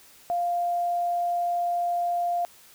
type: tone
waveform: sine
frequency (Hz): 698.5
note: F5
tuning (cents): 0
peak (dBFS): -23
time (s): 0.3-2.45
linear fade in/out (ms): 0
effects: white hiss -53 dBFS RMS until 2.74 s